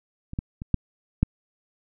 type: clicks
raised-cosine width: 5 ms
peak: -23 / -14 / -21 / -7 / -6 dBFS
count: 5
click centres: 0.334 / 0.389 / 0.619 / 0.743 / 1.23 s
effects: none